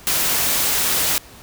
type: noise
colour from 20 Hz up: white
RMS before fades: -19 dBFS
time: 0.07-1.18 s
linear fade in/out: 0 ms
effects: pink hiss -43 dBFS RMS until 1.42 s